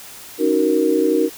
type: chord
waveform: sine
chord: D# minor seventh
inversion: third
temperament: just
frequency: 280 / 311.1 / 373.4 / 466.7 Hz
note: C#4 / D#4 / F#4 / A#4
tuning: +18 / 0 / +16 / +2 cents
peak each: -23 / -18 / -20 / -18 dBFS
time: 0.38-1.3 s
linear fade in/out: 50 ms
effects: white hiss -38 dBFS RMS until 1.37 s